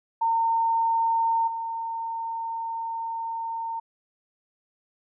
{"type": "tone with level steps", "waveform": "sine", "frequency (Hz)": 912, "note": "A#5", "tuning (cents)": -38, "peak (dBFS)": [-20, -28], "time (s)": [0.21, 3.8], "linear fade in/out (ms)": 10, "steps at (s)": 1.47, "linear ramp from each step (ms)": 10, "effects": []}